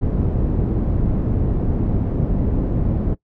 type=low-pass noise; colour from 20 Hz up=pink; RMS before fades=-19 dBFS; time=0.01-3.15 s; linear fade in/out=20 ms; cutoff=310 Hz; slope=12 dB/octave; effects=noise-tail reverb RT60 0.1 s tail -19 dB re dry